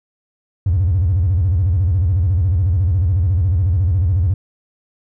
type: tone with vibrato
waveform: triangle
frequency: 89 Hz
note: F2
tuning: 33 cents sharp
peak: -9 dBFS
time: 0.66-4.34 s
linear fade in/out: 5 ms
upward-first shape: square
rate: 14 Hz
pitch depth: 190 cents each way
effects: tanh soft clip ceiling -9 dBFS